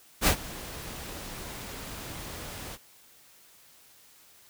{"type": "noise with ADSR envelope", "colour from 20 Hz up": "pink", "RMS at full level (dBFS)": -20, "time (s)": [0.21, 2.78], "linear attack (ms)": 60, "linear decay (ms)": 86, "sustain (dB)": -20, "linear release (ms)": 43, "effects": ["white hiss -57 dBFS RMS until 4.49 s"]}